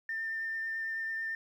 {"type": "tone with vibrato", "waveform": "sine", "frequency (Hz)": 1799, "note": "A6", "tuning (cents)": 38, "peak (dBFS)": -32, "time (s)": [0.09, 1.35], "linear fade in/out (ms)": 2, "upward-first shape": "sine", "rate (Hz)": 9.1, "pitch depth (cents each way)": 10, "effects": ["tanh soft clip ceiling -28 dBFS", "11-bit"]}